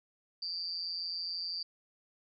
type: tone with amplitude modulation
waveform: sine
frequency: 4699 Hz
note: D8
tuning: in tune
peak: -31 dBFS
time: 0.42-1.63 s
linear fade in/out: 5 ms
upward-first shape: sine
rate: 173 Hz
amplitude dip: 90%
effects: none